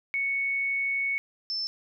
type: tone pair in turn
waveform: sine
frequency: 2217 / 5294 Hz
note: C#7 / E8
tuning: 0 / +7 cents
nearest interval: octave + minor third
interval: 1507 cents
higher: second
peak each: -25 / -28 dBFS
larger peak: first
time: 0.14-1.18 / 1.5-1.67 s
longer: first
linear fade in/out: 0 ms
effects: none